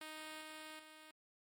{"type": "tone with level steps", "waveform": "5% pulse", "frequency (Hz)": 311.1, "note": "D#4", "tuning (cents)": 0, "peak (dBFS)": [-36, -38, -45], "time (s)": [0.01, 1.11], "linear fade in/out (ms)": 2, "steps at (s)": [0.41, 0.79], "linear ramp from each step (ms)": 5, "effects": ["MP3 64 kbps"]}